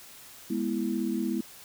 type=chord; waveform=sine; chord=E major; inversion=first; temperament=equal with one note detuned; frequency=207.7 / 244.4 / 329.6 Hz; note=G#3 / B3 / E4; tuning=0 / -18 / 0 cents; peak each=-31 dBFS; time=0.5-1.41 s; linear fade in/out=5 ms; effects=white hiss -49 dBFS RMS until 1.64 s